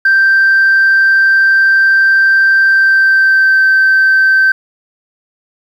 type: tone with pitch glide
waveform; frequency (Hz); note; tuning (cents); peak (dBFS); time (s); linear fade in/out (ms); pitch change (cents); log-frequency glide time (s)
sine; 1568 to 1550.9; G6 to G6; 0 to -19; -4; 0.05-4.52; 5; -19; 2.68-3.66
effects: tanh soft clip ceiling -3 dBFS + 7-bit